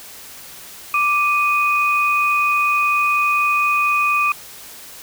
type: tone pair together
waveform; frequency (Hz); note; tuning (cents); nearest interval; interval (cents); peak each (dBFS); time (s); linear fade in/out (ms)
sine; 1175.3 / 2489; D6 / D#7; +1 / 0; octave + minor second; 1299; -17; 0.94-4.32; 2
effects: white hiss -38 dBFS RMS until 5.02 s